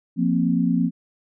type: chord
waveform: sine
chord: F suspended fourth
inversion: none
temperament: just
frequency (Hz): 174.61 / 232.8 / 261.9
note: F3 / Bb3 / C4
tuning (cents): 0 / -2 / +2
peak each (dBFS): -21 / -22 / -22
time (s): 0.16-0.91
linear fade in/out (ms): 50
effects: none